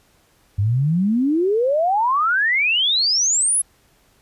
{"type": "exponential sweep", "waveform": "sine", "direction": "up", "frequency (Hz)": [95.5, 11010], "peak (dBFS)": -15, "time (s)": [0.58, 3.62], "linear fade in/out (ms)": 10, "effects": ["pink hiss -58 dBFS RMS until 4.21 s", "resampled to 32000 Hz"]}